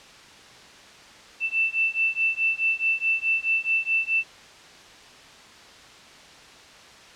sine beating tone pair, 2662 / 2666.7 Hz, E7 / E7, +16 / +19 cents, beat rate 4.7 Hz, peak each -24 dBFS, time 1.4-4.24 s, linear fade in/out 50 ms, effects white hiss -47 dBFS RMS until 7.15 s + low-pass 5000 Hz 12 dB/octave

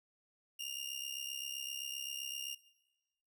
sawtooth tone with amplitude modulation, 2818 Hz, F7, 15 cents sharp, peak -33 dBFS, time 0.59-2.55 s, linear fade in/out 10 ms, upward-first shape sine, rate 67.7 Hz, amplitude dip 75%, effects noise-tail reverb RT60 1.0 s tail -18 dB re dry

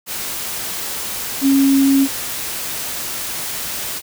sine tone in noise, 273.3 Hz, C#4, 24 cents flat, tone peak -10 dBFS, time 1.41-2.08 s, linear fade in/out 50 ms, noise white, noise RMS -25 dBFS, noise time 0.06-4.02 s, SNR +12 dB, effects none

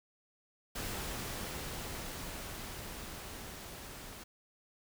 pink noise with level ramp, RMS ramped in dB -39 to -48 dBFS, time 0.75-4.24 s, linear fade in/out 10 ms, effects none

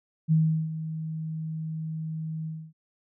sine tone with ADSR envelope, 158.8 Hz, D#3, 36 cents sharp, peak -17 dBFS, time 0.28-2.73 s, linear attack 38 ms, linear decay 370 ms, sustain -13 dB, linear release 270 ms, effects none

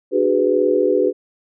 sine chord, G# half-diminished seventh, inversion second, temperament just, 299 / 373.8 / 415.3 / 498.4 Hz, D4 / F#4 / G#4 / B4, +31 / +18 / 0 / +16 cents, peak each -22 / -18 / -19 / -18 dBFS, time 0.11-1.13 s, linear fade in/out 50 ms, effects none

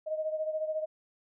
sine beating tone pair, 622.3 / 636.3 Hz, D#5 / D#5, 0 / +39 cents, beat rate 14 Hz, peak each -31 / -37 dBFS, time 0.06-0.86 s, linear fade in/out 20 ms, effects none

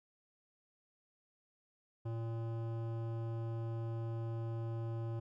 sine tone with hard clipping, 114.5 Hz, A#2, 31 cents flat, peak -39 dBFS, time 2.05-5.2 s, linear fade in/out 10 ms, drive 15 dB, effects none

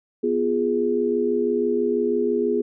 sine chord, F diminished, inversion second, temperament equal, 246.9 / 349.2 / 415.3 Hz, Cb4 / F4 / Ab4, 0 / 0 / 0 cents, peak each -25 / -25 / -21 dBFS, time 0.23-2.62 s, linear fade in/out 10 ms, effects none

